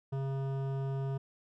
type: tone with hard clipping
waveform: sine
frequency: 135.7 Hz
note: C#3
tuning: 36 cents flat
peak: -34 dBFS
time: 0.12-1.18 s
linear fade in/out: 10 ms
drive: 14 dB
effects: none